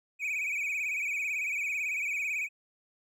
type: tone with vibrato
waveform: triangle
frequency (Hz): 2386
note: D7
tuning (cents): +27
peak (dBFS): -28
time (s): 0.19-2.49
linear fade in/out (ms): 50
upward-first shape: sine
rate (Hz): 18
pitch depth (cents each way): 110
effects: none